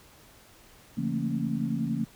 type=tone cluster; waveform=sine; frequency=140.8 / 170.6 / 218.4 / 228.9 / 275 Hz; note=C#3 / F3 / A3 / A#3 / C#4; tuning=+27 / -40 / -13 / -31 / -14 cents; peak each=-34 / -33 / -35 / -30 / -35 dBFS; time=0.97-2.05 s; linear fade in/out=10 ms; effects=pink hiss -55 dBFS RMS until 2.15 s